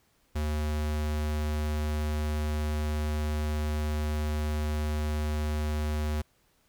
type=tone; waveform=square; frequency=75.7 Hz; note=D#2; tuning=47 cents flat; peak=-28 dBFS; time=0.35-6.22 s; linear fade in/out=10 ms; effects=pink hiss -68 dBFS RMS until 6.68 s